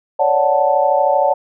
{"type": "chord", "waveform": "sine", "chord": "D major seventh", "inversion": "third", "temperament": "equal", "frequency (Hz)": [554.4, 587.3, 740, 880], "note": ["C#5", "D5", "F#5", "A5"], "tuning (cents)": [0, 0, 0, 0], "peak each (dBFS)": -17, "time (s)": [0.19, 1.34], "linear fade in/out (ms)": 10, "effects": []}